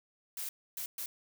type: noise bursts at uneven times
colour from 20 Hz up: blue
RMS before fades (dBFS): -39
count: 3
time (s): 0.37-0.49 / 0.77-0.86 / 0.98-1.06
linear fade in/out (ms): 2
effects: none